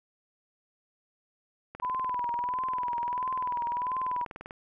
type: click train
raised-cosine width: 0.5 ms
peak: -26 dBFS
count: 57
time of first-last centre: 1.75-4.509 s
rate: 20.3 Hz
type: tone with vibrato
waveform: sine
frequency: 990 Hz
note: B5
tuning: 4 cents sharp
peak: -28 dBFS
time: 1.82-4.25 s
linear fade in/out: 10 ms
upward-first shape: triangle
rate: 1.5 Hz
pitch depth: 82 cents each way
effects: none